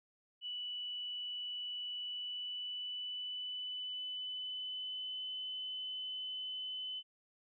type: tone with pitch glide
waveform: sine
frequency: 2960 to 3024 Hz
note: F#7 to F#7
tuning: 0 to +37 cents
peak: -39 dBFS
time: 0.41-7.03 s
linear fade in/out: 50 ms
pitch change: +37 cents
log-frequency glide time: 2.01-5.26 s
effects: none